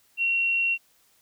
sine tone, 2736 Hz, F7, 36 cents flat, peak -21 dBFS, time 0.17-0.78 s, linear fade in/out 50 ms, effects white hiss -63 dBFS RMS until 1.21 s

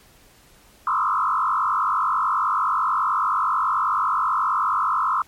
sine tone with frequency modulation, 1175 Hz, D6, 1 cent sharp, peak -18 dBFS, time 0.87-5.22 s, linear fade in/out 2 ms, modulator 49.3 Hz, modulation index 3.6, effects pink hiss -53 dBFS RMS until 5.27 s + MP3 64 kbps

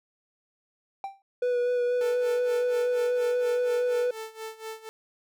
triangle tone with exponential decay, 784 Hz, G5, in tune, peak -26 dBFS, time 1.04-1.22 s, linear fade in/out 1 ms, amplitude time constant 38 ms
triangle tone with vibrato, 490.1 Hz, B4, 13 cents flat, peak -21 dBFS, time 1.42-4.11 s, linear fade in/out 5 ms, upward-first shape sine, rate 4.2 Hz, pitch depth 16 cents each way
sawtooth tone with tremolo, 441.9 Hz, A4, 7 cents sharp, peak -30 dBFS, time 2.01-4.89 s, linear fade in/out 0 ms, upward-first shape sine, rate 4.2 Hz, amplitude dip 85%
effects none

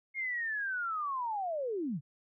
sine linear sweep, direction down, 2161 to 121.1 Hz, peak -32 dBFS, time 0.14-2.01 s, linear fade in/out 50 ms, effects none

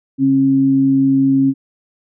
sine tone pair together, 138.59 / 270.5 Hz, C#3 / C#4, 0 / -42 cents, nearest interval octave, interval 1158 cents, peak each -21 / -10 dBFS, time 0.18-1.54 s, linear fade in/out 50 ms, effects none

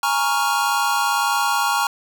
square chord, Bb minor seventh, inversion third, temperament equal, 830.6 / 932.3 / 1108.7 / 1396.9 Hz, Ab5 / Bb5 / Db6 / F6, 0 / 0 / 0 / 0 cents, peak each -24 dBFS, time 0.03-1.87 s, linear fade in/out 2 ms, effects 9-bit

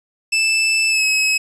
sawtooth tone with pitch glide, 2637 to 2563 Hz, E7 to E7, 0 to -49 cents, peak -11 dBFS, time 0.32-1.38 s, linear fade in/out 10 ms, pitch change -49 cents, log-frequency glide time 0.89-1.04 s, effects resampled to 22050 Hz + 8-bit

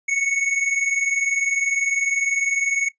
square tone pair together, 2197 / 2217 Hz, C#7 / C#7, -16 / 0 cents, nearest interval unison, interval 16 cents, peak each -25 / -21 dBFS, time 0.08-2.89 s, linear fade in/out 10 ms, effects noise-tail reverb RT60 0.1 s tail -17 dB re dry + resampled to 16000 Hz

